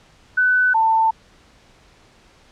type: tone pair in turn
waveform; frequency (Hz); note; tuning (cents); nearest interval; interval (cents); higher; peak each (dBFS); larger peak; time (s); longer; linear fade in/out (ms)
sine; 1500 / 891.9; F#6 / A5; +23 / +23; major sixth; 900; first; -13; neither; 0.37-0.74 / 0.74-1.11; neither; 10
effects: pink hiss -52 dBFS RMS until 2.51 s + low-pass 6000 Hz 12 dB/octave